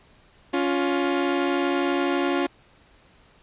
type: tone pair together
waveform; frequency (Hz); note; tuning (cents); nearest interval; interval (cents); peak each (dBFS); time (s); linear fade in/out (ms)
sawtooth; 280 / 352.1; C#4 / F4; +18 / +14; major third; 396; -20; 0.53-2.47; 10
effects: pink hiss -56 dBFS RMS until 3.42 s + resampled to 8000 Hz